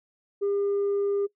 sine tone, 402 Hz, G4, 44 cents sharp, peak -21 dBFS, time 0.41-1.27 s, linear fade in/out 20 ms, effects noise-tail reverb RT60 0.1 s tail -20 dB re dry + tanh soft clip ceiling -21 dBFS

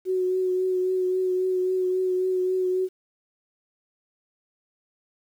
sine tone with vibrato, 370 Hz, F#4, in tune, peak -21 dBFS, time 0.05-2.89 s, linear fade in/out 50 ms, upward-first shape triangle, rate 3.7 Hz, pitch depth 21 cents each way, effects 9-bit

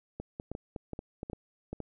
clicks, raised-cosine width 2 ms, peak -24 dBFS, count 12, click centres 0.2 / 0.399 / 0.516 / 0.551 / 0.762 / 0.933 / 0.991 / 1.231 / 1.299 / 1.332 / 1.73 / 1.803 s, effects none

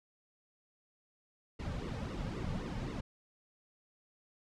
brown noise with flanger, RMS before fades -39 dBFS, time 1.59-3.01 s, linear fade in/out 10 ms, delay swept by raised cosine 1.2 to 3 ms, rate 3.8 Hz, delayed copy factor -0.85, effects low-pass 6000 Hz 12 dB/octave

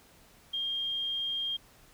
sine tone, 3214 Hz, G7, 43 cents sharp, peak -30 dBFS, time 0.53-1.57 s, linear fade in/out 10 ms, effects pink hiss -59 dBFS RMS until 1.93 s

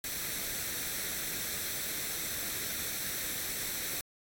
white noise with comb filter, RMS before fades -36 dBFS, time 0.04-4.01 s, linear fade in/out 2 ms, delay 0.51 ms, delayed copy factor +0.55, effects AAC 64 kbps

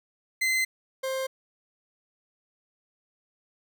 40% pulse tone pair in turn, 2059 / 527.7 Hz, C7 / C5, -28 / +15 cents, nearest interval 2 octaves, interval 2357 cents, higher first, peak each -22 / -27 dBFS, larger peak first, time 0.41-0.65 / 1.03-1.27 s, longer neither, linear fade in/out 10 ms, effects none

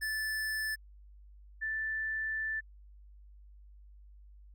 square / sine tone pair in turn, 1750 / 1762.2 Hz, A6 / A6, -10 / +2 cents, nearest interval unison, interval 12 cents, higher second, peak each -33 / -32 dBFS, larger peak second, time 0.01-0.76 / 1.61-2.61 s, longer second, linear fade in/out 20 ms, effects added 50 Hz sine -52 dBFS peak until 4.54 s

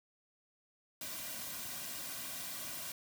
white noise with comb filter, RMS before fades -43 dBFS, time 1.01-2.92 s, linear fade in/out 2 ms, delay 2.3 ms, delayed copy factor -0.65, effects none

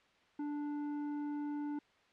sine tone with tanh clipping, 293.2 Hz, D4, 3 cents flat, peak -38 dBFS, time 0.39-1.79 s, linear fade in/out 5 ms, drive 9 dB, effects white hiss -68 dBFS RMS until 2.12 s + low-pass 3000 Hz 12 dB/octave

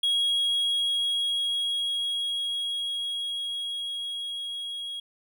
triangle tone with level ramp, 3302 Hz, G#7, 11 cents flat, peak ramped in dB -20 to -31 dBFS, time 0.03-5 s, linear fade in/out 5 ms, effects none

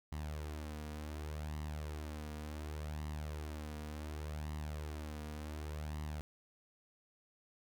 sawtooth tone with flanger, 75.8 Hz, D#2, 45 cents flat, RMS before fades -43 dBFS, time 0.12-6.21 s, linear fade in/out 0 ms, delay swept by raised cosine 1 to 4.2 ms, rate 0.68 Hz, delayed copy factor +0.55, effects none

